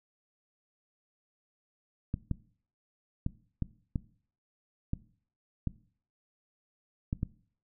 clicks, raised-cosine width 5 ms, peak -18 dBFS, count 9, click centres 2.141 / 2.313 / 3.264 / 3.623 / 3.958 / 4.934 / 5.673 / 7.129 / 7.231 s, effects noise-tail reverb RT60 0.5 s tail -19 dB re dry

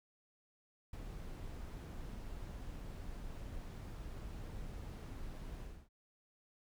brown noise with ADSR envelope, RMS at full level -43 dBFS, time 0.93-5.89 s, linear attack 4 ms, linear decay 32 ms, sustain -3 dB, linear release 280 ms, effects none

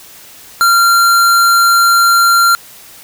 square tone, 1380 Hz, F6, 21 cents flat, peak -7 dBFS, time 0.61-2.55 s, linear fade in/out 0 ms, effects white hiss -37 dBFS RMS until 3.03 s

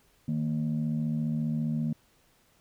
sine tone pair together, 155.56 / 230.4 Hz, D#3 / A#3, 0 / -20 cents, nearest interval perfect fifth, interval 680 cents, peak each -28 dBFS, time 0.28-1.93 s, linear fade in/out 5 ms, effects tanh soft clip ceiling -22 dBFS + pink hiss -65 dBFS RMS until 2.6 s

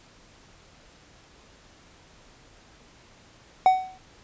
triangle tone with exponential decay, 750 Hz, F#5, 23 cents sharp, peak -9 dBFS, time 3.66-3.98 s, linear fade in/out 1 ms, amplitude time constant 69 ms, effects pink hiss -54 dBFS RMS until 4.23 s + resampled to 16000 Hz

